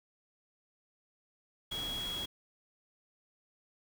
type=tone in noise; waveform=sine; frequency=3322 Hz; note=G#7; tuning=in tune; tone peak=-36 dBFS; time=1.71-2.26 s; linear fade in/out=10 ms; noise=pink; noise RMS=-44 dBFS; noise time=1.71-2.26 s; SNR=+5 dB; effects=none

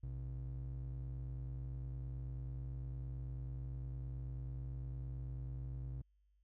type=ring-modulated tone; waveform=triangle; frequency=94 Hz; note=F#2; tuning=28 cents sharp; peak=-36 dBFS; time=0.03-6.02 s; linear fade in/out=5 ms; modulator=34.5 Hz; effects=added 50 Hz sine -70 dBFS peak until 6.43 s

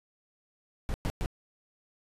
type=noise bursts; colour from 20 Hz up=brown; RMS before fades=-30 dBFS; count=3; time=0.89-1.26 s; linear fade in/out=0 ms; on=50 ms; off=110 ms; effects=resampled to 32000 Hz

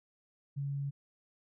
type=tone; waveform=sine; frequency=140.3 Hz; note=C#3; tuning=21 cents sharp; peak=-33 dBFS; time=0.56-0.91 s; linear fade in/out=20 ms; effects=none

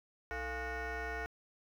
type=tone with frequency modulation; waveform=sine; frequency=698.5 Hz; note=F5; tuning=in tune; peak=-34 dBFS; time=0.31-1.26 s; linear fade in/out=0 ms; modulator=381 Hz; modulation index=3.5; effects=tanh soft clip ceiling -36 dBFS + 11-bit

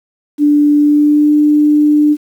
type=tone with pitch glide; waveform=sine; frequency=293.7 to 298.1 Hz; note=D4 to D4; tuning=0 to +26 cents; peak=-6 dBFS; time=0.38-2.17 s; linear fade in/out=50 ms; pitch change=+26 cents; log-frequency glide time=0.77-1.32 s; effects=7-bit

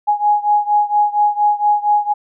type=beating tone pair; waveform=sine; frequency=830.6 / 834.9 Hz; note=G#5 / G#5; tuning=0 / +9 cents; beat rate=4.3 Hz; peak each=-14 / -16 dBFS; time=0.07-2.14 s; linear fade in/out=20 ms; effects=none

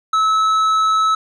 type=tone with tanh clipping; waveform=triangle; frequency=1299 Hz; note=E6; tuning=26 cents flat; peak=-14 dBFS; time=0.13-1.15 s; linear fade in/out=5 ms; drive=12 dB; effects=none

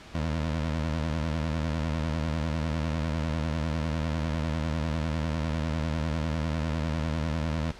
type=tone with vibrato; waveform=20% pulse; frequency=79.1 Hz; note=D#2; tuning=29 cents sharp; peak=-22 dBFS; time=0.14-7.72 s; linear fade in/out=10 ms; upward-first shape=sine; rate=10 Hz; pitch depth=110 cents each way; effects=pink hiss -47 dBFS RMS until 7.79 s + low-pass 5000 Hz 12 dB/octave

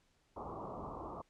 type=low-pass noise; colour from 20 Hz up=white; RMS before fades=-45 dBFS; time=0.36-1.22 s; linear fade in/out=10 ms; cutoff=1200 Hz; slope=96 dB/octave; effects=pink hiss -74 dBFS RMS until 1.29 s + low-pass 8000 Hz 12 dB/octave

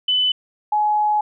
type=tone pair in turn; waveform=sine; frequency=3006 / 843.5 Hz; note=F#7 / G#5; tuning=+27 / +27 cents; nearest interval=octave + minor seventh; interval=2200 cents; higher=first; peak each=-15 dBFS; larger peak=neither; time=0.08-0.32 / 0.72-1.21 s; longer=second; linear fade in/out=5 ms; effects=none

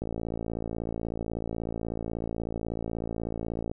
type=click train; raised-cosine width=2 ms; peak=-19 dBFS; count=209; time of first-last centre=0.02-3.714 s; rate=56.3 Hz; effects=none

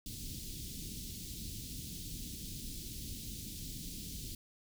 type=band-stop noise; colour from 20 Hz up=pink; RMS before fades=-44 dBFS; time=0.06-4.35 s; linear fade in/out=2 ms; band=290 to 3500 Hz; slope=24 dB/octave; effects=none

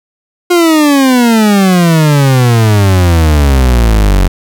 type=exponential sweep; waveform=40% pulse; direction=down; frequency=358.3 to 44.94 Hz; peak=-4 dBFS; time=0.5-4.28 s; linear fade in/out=10 ms; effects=none

